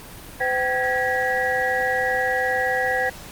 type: tone cluster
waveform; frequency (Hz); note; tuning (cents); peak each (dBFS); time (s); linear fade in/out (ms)
sine; 510 / 770 / 1653 / 1930; C5 / G5 / G#6 / B6; -44 / -31 / -9 / -40; -25; 0.4-3.1; 10
effects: pink hiss -40 dBFS RMS until 3.31 s + Opus 32 kbps